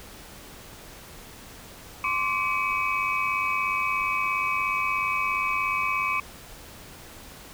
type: tone cluster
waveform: sine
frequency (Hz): 1053 / 1150 / 2278 / 2542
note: C6 / D6 / C#7 / D#7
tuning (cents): +11 / -37 / +47 / +36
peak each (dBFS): -29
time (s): 2.04-6.2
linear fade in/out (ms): 2
effects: pink hiss -45 dBFS RMS until 7.53 s